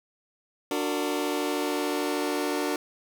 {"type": "chord", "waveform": "sawtooth", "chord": "D augmented", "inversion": "none", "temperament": "just", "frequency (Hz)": [293.7, 367.1, 458.9], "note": ["D4", "F#4", "A#4"], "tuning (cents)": [0, -14, -27], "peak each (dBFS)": [-25, -27, -28], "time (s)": [0.71, 2.76], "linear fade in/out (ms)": 2, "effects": []}